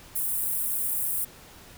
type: high-pass noise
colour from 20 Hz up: white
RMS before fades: -28 dBFS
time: 0.15-1.25 s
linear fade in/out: 10 ms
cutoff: 8800 Hz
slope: 48 dB/octave
effects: pink hiss -49 dBFS RMS until 1.77 s